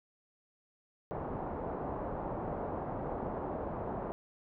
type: low-pass noise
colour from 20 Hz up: white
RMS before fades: -38 dBFS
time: 1.11-4.12 s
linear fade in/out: 0 ms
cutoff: 880 Hz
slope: 24 dB/octave
effects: none